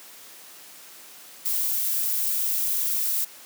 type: noise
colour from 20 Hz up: violet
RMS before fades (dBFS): -25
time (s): 1.45-3.25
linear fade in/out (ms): 10
effects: white hiss -46 dBFS RMS until 3.45 s + high-pass 200 Hz 12 dB/octave